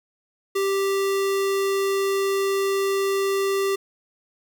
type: tone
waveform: square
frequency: 392 Hz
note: G4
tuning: in tune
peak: -21 dBFS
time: 0.55-3.76 s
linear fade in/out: 10 ms
effects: 10-bit